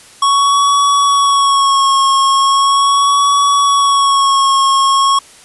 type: tone with vibrato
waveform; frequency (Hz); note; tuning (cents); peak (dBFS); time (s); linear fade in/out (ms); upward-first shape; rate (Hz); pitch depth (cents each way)
square; 1108.7; C#6; 0; -9; 0.22-5.19; 5; sine; 0.39; 33
effects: white hiss -40 dBFS RMS until 5.44 s + resampled to 24000 Hz